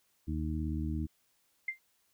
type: harmonic tone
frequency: 77.78 Hz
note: D#2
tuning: in tune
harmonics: 1 / 2 / 3 / 4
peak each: -34 / -39 / -39 / -39 dBFS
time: 0.27-1.07 s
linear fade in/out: 20 ms
type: tone with exponential decay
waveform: sine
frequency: 2093 Hz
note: C7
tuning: in tune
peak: -28 dBFS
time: 1.68-1.79 s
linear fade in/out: 5 ms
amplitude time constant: 22 ms
effects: white hiss -73 dBFS RMS until 2.13 s